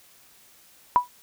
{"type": "tone with exponential decay", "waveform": "sine", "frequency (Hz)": 983, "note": "B5", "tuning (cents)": -8, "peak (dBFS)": -10, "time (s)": [0.96, 1.08], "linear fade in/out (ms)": 0, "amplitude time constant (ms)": 24, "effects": ["white hiss -55 dBFS RMS until 1.22 s"]}